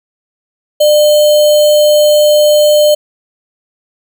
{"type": "tone with sample-and-hold", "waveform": "sine", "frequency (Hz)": 599, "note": "D5", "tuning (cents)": 34, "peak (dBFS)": -4, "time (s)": [0.8, 2.95], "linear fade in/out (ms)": 10, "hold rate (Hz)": 3675, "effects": []}